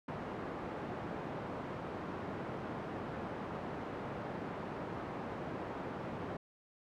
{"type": "band-pass noise", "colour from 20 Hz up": "pink", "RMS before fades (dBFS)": -42, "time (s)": [0.08, 6.37], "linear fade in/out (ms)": 5, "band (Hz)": [140, 1200], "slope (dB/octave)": 12, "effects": []}